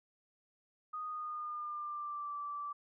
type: tone with pitch glide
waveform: sine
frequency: 1240 to 1163.7 Hz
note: D#6 to D6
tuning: -6 to -16 cents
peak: -38 dBFS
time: 0.93-2.73 s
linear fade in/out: 10 ms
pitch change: -110 cents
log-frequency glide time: 1.05-2.35 s
effects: none